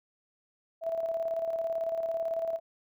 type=tone with tremolo; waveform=sine; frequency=659.3 Hz; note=E5; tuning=in tune; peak=-27 dBFS; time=0.81-2.6 s; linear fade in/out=50 ms; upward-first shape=square; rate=18 Hz; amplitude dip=45%; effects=none